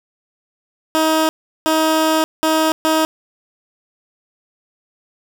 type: tone bursts at uneven times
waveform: 15% pulse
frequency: 316.5 Hz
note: D#4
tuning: 30 cents sharp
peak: -7 dBFS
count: 4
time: 0.95-1.29 / 1.66-2.24 / 2.43-2.72 / 2.85-3.05 s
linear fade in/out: 0 ms
effects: 8-bit